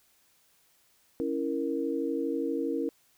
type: chord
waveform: sine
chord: A# diminished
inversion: first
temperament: equal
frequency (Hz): 277.2 / 329.6 / 466.2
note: C#4 / E4 / A#4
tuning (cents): 0 / 0 / 0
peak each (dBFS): -32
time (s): 1.2-2.89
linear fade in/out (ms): 0
effects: white hiss -66 dBFS RMS until 3.17 s